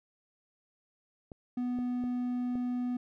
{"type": "clicks", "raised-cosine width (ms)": 2, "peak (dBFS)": -31, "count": 4, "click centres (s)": [1.318, 1.788, 2.039, 2.555]}
{"type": "tone", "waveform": "triangle", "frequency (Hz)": 246.9, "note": "B3", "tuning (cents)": 0, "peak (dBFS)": -28, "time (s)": [1.57, 2.97], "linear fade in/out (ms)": 5}
{"effects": []}